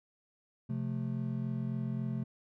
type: chord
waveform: triangle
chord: F major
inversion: second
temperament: just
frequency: 130.96 / 174.61 / 218.3 Hz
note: C3 / F3 / A3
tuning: +2 / 0 / -13 cents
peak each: -33 / -39 / -35 dBFS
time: 0.69-2.24 s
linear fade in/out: 10 ms
effects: none